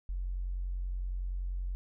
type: tone with tanh clipping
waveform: triangle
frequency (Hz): 45.29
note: F#1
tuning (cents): -36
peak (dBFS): -32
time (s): 0.09-1.75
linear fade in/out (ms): 0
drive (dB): 4
effects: none